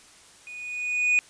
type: tone with level ramp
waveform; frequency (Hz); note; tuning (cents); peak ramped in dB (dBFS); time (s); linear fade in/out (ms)
triangle; 2475; D#7; -10; -37 to -15; 0.47-1.19; 0
effects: white hiss -52 dBFS RMS until 1.29 s + resampled to 22050 Hz